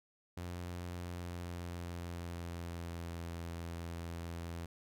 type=tone with pitch glide; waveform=sawtooth; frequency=88 to 84.56 Hz; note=F2 to E2; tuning=+14 to +45 cents; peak=-37 dBFS; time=0.37-4.66 s; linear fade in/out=5 ms; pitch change=-69 cents; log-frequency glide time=0.98-3.24 s; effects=none